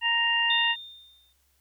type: harmonic tone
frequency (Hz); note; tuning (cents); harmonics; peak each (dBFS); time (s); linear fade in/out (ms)
932.3; A#5; 0; 1 / 2 / 3; -30 / -26 / -24; 0.01-0.76; 50
type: tone with exponential decay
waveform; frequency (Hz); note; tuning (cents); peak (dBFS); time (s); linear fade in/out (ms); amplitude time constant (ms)
sine; 3628; A#7; -48; -24; 0.5-1.33; 5; 180
effects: added 68 Hz sine -69 dBFS peak until 1.6 s + white hiss -69 dBFS RMS until 1.6 s